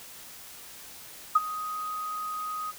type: tone with ADSR envelope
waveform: sine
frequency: 1251 Hz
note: D#6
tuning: 9 cents sharp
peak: -14 dBFS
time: 1.35-2.72 s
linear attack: 9 ms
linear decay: 29 ms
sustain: -17 dB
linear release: 23 ms
effects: white hiss -46 dBFS RMS until 2.78 s